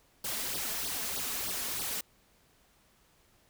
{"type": "noise with flanger", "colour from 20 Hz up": "white", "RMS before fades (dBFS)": -35, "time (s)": [0.24, 2.01], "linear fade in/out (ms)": 5, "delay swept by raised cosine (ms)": [0.2, 4.7], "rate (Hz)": 3.2, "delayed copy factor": 0.95, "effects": ["pink hiss -66 dBFS RMS until 3.49 s"]}